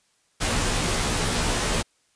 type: noise with comb filter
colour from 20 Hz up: pink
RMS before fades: -24 dBFS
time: 0.4-1.83 s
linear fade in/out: 20 ms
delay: 15 ms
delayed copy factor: -0.9
effects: white hiss -66 dBFS RMS until 2.15 s + resampled to 22050 Hz